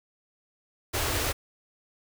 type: band-stop noise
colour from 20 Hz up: pink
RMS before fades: -28 dBFS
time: 0.93-1.33 s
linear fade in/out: 20 ms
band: 130 to 260 Hz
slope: 96 dB/octave
effects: none